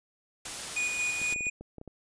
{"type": "noise", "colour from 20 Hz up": "white", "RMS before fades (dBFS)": -37, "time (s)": [0.45, 1.34], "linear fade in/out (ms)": 5}
{"type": "tone with tremolo", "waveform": "square", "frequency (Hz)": 2463, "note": "D#7", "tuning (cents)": -18, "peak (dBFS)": -28, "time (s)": [0.76, 1.5], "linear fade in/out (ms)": 10, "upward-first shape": "square", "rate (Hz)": 4.3, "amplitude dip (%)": 35}
{"type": "clicks", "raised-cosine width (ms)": 2, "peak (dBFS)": -30, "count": 9, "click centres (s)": [1.216, 1.325, 1.361, 1.408, 1.468, 1.61, 1.783, 1.814, 1.877]}
{"effects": ["resampled to 22050 Hz"]}